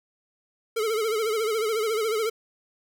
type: tone with vibrato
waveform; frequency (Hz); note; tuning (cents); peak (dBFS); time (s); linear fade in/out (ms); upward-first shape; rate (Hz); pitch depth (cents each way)
square; 439; A4; -4; -24; 0.76-2.3; 10; sine; 14; 84
effects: none